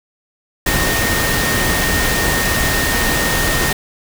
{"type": "tone in noise", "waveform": "sine", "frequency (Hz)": 1843, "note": "A#6", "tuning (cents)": -20, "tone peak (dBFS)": -20, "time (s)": [0.66, 3.73], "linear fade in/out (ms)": 5, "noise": "pink", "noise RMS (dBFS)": -17, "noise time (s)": [0.66, 3.73], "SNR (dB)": -6, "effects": []}